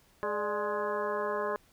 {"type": "harmonic tone with a mistuned harmonic", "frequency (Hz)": 209.3, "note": "G#3", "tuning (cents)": 14, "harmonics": [1, 2, 3, 4, 5, 6, 7, 8], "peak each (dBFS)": [-45, -34, -35, -43, -35, -42, -45, -41], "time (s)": [0.23, 1.56], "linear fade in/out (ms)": 0, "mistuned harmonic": 3, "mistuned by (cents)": -85, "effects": ["pink hiss -64 dBFS RMS until 1.72 s"]}